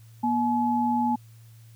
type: tone pair together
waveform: sine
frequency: 239.7 / 853 Hz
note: A#3 / G#5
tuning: +48 / +46 cents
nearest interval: octave + minor seventh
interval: 2198 cents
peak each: -24 dBFS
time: 0.23-1.16 s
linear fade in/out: 10 ms
effects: added 113 Hz sine -47 dBFS peak until 1.75 s + white hiss -61 dBFS RMS until 1.75 s